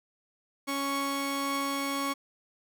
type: tone pair together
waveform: sawtooth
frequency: 277.6 / 1108.7 Hz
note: C#4 / C#6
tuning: +3 / 0 cents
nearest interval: 2 octaves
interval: 2397 cents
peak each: -28 dBFS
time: 0.67-2.14 s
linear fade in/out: 20 ms
effects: none